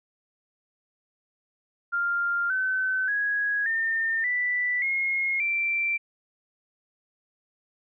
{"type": "tone with pitch steps", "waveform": "sine", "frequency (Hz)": [1396.9, 1523.3, 1661.2, 1811.6, 1975.5, 2154, 2349], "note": ["F6", "F#6", "G#6", "A#6", "B6", "C7", "D7"], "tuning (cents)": [0, 50, 0, -50, 0, 50, 0], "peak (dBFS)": -23, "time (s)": [1.92, 5.98], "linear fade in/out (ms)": 20, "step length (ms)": 580, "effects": []}